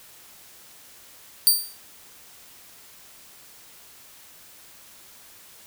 10% pulse tone with exponential decay, 4643 Hz, D8, 21 cents flat, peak -4 dBFS, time 1.47-1.77 s, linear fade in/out 0 ms, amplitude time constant 64 ms, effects white hiss -49 dBFS RMS until 5.66 s

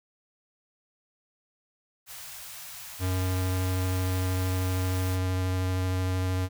white band-stop noise, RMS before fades -42 dBFS, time 2.06-5.19 s, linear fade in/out 50 ms, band 150 to 640 Hz, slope 24 dB/octave
square tone with vibrato, 92.5 Hz, F#2, in tune, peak -26 dBFS, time 2.99-6.49 s, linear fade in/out 50 ms, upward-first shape sine, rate 13 Hz, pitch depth 10 cents each way
effects none

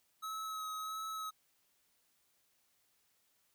square tone with vibrato, 1284 Hz, E6, 46 cents flat, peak -40 dBFS, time 0.22-1.31 s, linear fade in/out 20 ms, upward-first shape sine, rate 1.5 Hz, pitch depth 18 cents each way, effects white hiss -75 dBFS RMS until 3.54 s

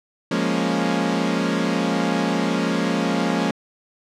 sawtooth chord, Bb minor seventh, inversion second, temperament equal, 174.61 / 207.7 / 233.1 / 277.2 Hz, F3 / Ab3 / Bb3 / Db4, 0 / 0 / 0 / 0 cents, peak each -21 dBFS, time 0.31-3.51 s, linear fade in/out 5 ms, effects low-pass 6000 Hz 12 dB/octave

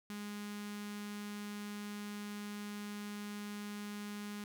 sawtooth tone with notch filter, 206.7 Hz, G#3, 8 cents flat, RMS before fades -44 dBFS, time 0.1-4.44 s, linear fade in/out 0 ms, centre 570 Hz, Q 0.76, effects none

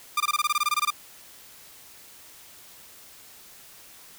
sawtooth tone bursts, 1197 Hz, D6, 33 cents sharp, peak -17 dBFS, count 14, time 0.17-0.905 s, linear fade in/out 5 ms, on 33 ms, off 21 ms, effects white hiss -49 dBFS RMS until 4.18 s

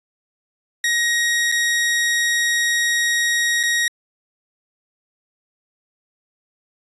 sawtooth tone with dropouts, 1886 Hz, A#6, 20 cents sharp, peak -13 dBFS, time 0.84-3.88 s, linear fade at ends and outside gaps 2 ms, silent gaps 1.517-1.522 / 3.631-3.635 s, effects resampled to 24000 Hz

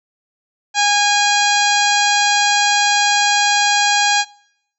harmonic tone with a mistuned harmonic, 820 Hz, G#5, 22 cents flat, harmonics 1 / 2 / 3 / 4 / 5 / 6 / 7 / 8 / 9, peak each -16 / -19 / -21 / -22 / -23 / -24 / -24 / -25 / -26 dBFS, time 0.74-4.25 s, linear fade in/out 50 ms, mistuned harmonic 6, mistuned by -35 cents, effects noise-tail reverb RT60 0.8 s tail -25 dB re dry

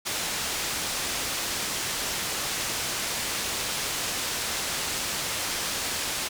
white low-pass noise, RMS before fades -30 dBFS, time 0.05-6.29 s, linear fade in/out 20 ms, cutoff 7800 Hz, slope 12 dB/octave, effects none

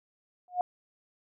sine tone with exponential growth, 720 Hz, F#5, 47 cents flat, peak -20 dBFS, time 0.48-0.61 s, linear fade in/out 1 ms, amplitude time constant 28 ms, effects none

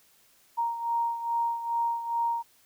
sine beating tone pair, 932.3 / 934.7 Hz, A#5 / A#5, 0 / +4 cents, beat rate 2.4 Hz, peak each -27 / -33 dBFS, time 0.57-2.43 s, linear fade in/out 20 ms, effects white hiss -62 dBFS RMS until 2.65 s

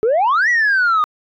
sine exponential two-way sweep, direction up then down, 416.6 to 1975.5 to 1210 Hz, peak -10 dBFS, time 0.03-1.04 s, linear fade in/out 0 ms, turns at 0.49 s, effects tanh soft clip ceiling -10 dBFS

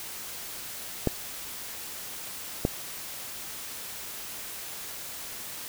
clicks, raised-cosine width 2 ms, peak -9 dBFS, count 2, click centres 1.073 / 2.651 s, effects white hiss -39 dBFS RMS until 5.68 s

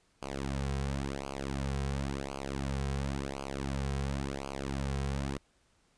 sawtooth tone with flanger, 68.5 Hz, C#2, 20 cents flat, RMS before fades -35 dBFS, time 0.22-5.38 s, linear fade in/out 0 ms, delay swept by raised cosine 0.53 to 3.43 ms, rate 0.94 Hz, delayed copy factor -1, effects pink hiss -70 dBFS RMS until 5.97 s + resampled to 22050 Hz

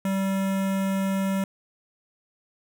square tone with notch filter, 193.5 Hz, G3, 22 cents flat, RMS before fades -25 dBFS, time 0.05-1.44 s, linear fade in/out 2 ms, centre 4500 Hz, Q 1.3, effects none

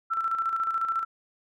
sine tone with tremolo, 1338 Hz, E6, 25 cents sharp, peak -23 dBFS, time 0.1-1.05 s, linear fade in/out 20 ms, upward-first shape square, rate 14 Hz, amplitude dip 50%, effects none

